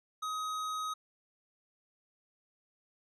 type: tone with hard clipping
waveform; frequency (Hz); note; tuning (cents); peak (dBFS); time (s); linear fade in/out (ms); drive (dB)
triangle; 1260; D#6; +21; -36; 0.22-0.94; 10; 18
effects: low-pass 11000 Hz 12 dB/octave